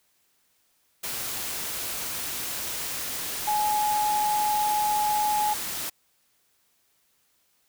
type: tone in noise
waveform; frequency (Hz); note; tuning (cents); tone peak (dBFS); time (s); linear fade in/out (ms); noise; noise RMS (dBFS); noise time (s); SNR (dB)
sine; 842; G#5; +24; -22; 3.47-5.54; 10; white; -32; 1.03-5.9; +7
effects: white hiss -68 dBFS RMS until 7.68 s